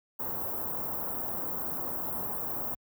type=band-stop noise; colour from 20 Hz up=white; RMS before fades=-34 dBFS; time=0.19-2.75 s; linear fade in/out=10 ms; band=1100 to 16000 Hz; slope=24 dB/octave; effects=high-pass 60 Hz 12 dB/octave